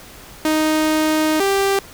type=tone pair in turn; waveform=sawtooth; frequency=311.1 / 393.2 Hz; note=D#4 / G4; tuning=0 / +5 cents; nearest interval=major third; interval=405 cents; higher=second; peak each=-11 dBFS; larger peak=neither; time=0.45-1.4 / 1.4-1.79 s; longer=first; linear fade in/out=2 ms; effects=pink hiss -40 dBFS RMS until 1.93 s